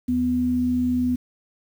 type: tone pair together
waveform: sine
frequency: 83 / 249.1 Hz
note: E2 / B3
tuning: +12 / +15 cents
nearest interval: octave + perfect fifth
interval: 1903 cents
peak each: -31 / -19 dBFS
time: 0.08-1.16 s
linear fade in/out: 10 ms
effects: 8-bit